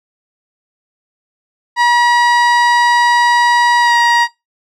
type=tone with pitch glide; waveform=30% pulse; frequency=960 to 947.9 Hz; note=B5 to A#5; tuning=-49 to +29 cents; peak=-5 dBFS; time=1.76-4.28 s; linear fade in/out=50 ms; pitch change=-22 cents; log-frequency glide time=3.8-3.95 s; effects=noise-tail reverb RT60 0.2 s tail -19 dB re dry + low-pass 5000 Hz 12 dB/octave